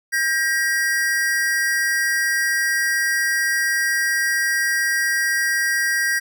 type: tone pair together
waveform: square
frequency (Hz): 1600 / 1902.7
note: G6 / A#6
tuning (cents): +35 / +35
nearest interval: minor third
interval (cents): 300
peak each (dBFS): -22 / -21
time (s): 0.12-6.2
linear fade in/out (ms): 20
effects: none